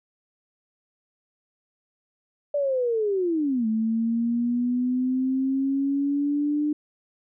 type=linear two-way sweep; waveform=sine; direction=down then up; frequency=587.3 to 218.3 to 300 Hz; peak=-21 dBFS; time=2.54-6.73 s; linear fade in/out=5 ms; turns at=3.67 s; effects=none